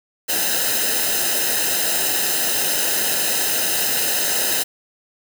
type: noise with comb filter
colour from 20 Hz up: white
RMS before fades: -20 dBFS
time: 0.28-4.64 s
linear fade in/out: 20 ms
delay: 0.88 ms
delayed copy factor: -0.8
effects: none